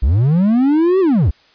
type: linear two-way sweep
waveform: triangle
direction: up then down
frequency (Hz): 53.3 to 390.9 to 53.3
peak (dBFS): -8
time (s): 0.02-1.31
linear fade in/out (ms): 10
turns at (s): 1
effects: white hiss -51 dBFS RMS until 1.54 s + resampled to 11025 Hz